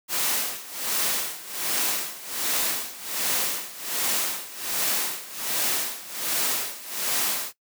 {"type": "noise with tremolo", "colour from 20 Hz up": "white", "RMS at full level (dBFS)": -24, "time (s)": [0.08, 7.53], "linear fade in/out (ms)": 50, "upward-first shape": "sine", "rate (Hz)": 1.3, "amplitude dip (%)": 85, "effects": ["noise-tail reverb RT60 0.1 s tail -17 dB re dry", "high-pass 200 Hz 12 dB/octave"]}